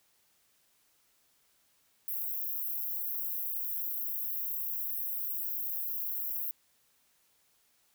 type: high-pass noise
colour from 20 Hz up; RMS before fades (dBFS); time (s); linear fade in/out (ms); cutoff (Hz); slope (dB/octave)
white; -35; 2.08-6.51; 0; 12000; 96
effects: white hiss -70 dBFS RMS until 7.94 s